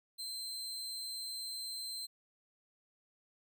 sawtooth tone, 4112 Hz, C8, 31 cents flat, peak -37 dBFS, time 0.18-2.07 s, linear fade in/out 20 ms, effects none

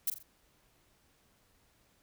violet noise with echo, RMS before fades -30 dBFS, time 0.07-0.1 s, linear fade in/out 5 ms, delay 43 ms, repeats 3, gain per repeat -8 dB, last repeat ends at 0.229 s, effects pink hiss -69 dBFS RMS until 2.02 s

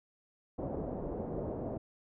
white low-pass noise, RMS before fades -38 dBFS, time 0.58-1.78 s, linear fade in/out 10 ms, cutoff 600 Hz, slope 24 dB/octave, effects none

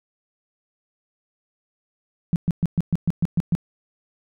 sine tone bursts, 169.6 Hz, E3, 50 cents sharp, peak -15 dBFS, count 9, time 2.33-3.551 s, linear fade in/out 0 ms, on 29 ms, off 120 ms, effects none

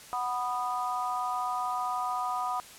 harmonic tone, 246.9 Hz, B3, in tune, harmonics 3 / 4 / 5, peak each -33 / -33 / -33 dBFS, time 0.13-2.6 s, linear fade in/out 0 ms, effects white hiss -49 dBFS RMS until 2.78 s + low-pass 11000 Hz 12 dB/octave

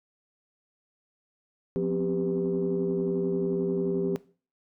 sine tone cluster, 175.8 / 253.2 / 264.5 / 394.9 / 496.5 Hz, F3 / B3 / C4 / G4 / B4, +12 / +43 / +19 / +13 / +9 cents, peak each -29 / -34 / -35 / -27 / -36 dBFS, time 1.76-4.16 s, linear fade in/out 0 ms, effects noise-tail reverb RT60 0.4 s tail -20 dB re dry + tanh soft clip ceiling -17 dBFS

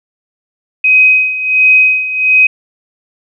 sine tone with tremolo, 2520 Hz, D#7, 21 cents sharp, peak -3 dBFS, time 0.84-2.47 s, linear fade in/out 5 ms, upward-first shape sine, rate 1.4 Hz, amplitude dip 75%, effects none

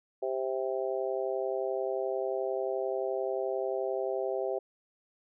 harmonic tone, 131.4 Hz, C3, 8 cents sharp, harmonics 3 / 4 / 5 / 6, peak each -33 / -34 / -35 / -41 dBFS, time 0.22-4.59 s, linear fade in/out 10 ms, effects none

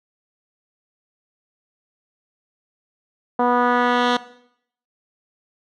10% pulse tone with low-pass filter sweep, 244.6 Hz, B3, 16 cents flat, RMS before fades -18 dBFS, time 3.39-4.17 s, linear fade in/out 5 ms, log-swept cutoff 900 to 3900 Hz, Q 1.4, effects noise-tail reverb RT60 0.7 s tail -17 dB re dry

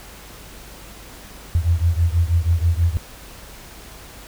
sine beating tone pair, 82.41 / 88.61 Hz, E2 / F2, 0 / +26 cents, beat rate 6.2 Hz, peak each -17 / -19 dBFS, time 1.55-2.97 s, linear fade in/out 0 ms, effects added 50 Hz sine -44 dBFS peak until 4.27 s + pink hiss -41 dBFS RMS until 4.27 s

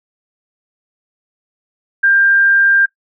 sine tone, 1593 Hz, G6, 27 cents sharp, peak -8 dBFS, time 2.03-2.86 s, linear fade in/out 10 ms, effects noise-tail reverb RT60 0.1 s tail -19 dB re dry

